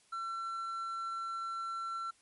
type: tone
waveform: triangle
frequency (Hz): 1350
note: E6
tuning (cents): +41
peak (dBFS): -34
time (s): 0.12-2.11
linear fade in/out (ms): 10
effects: white hiss -67 dBFS RMS until 2.21 s + MP3 48 kbps